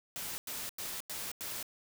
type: noise bursts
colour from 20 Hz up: white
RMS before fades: -40 dBFS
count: 5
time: 0.16-1.628 s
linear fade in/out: 0 ms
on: 220 ms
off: 92 ms
effects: none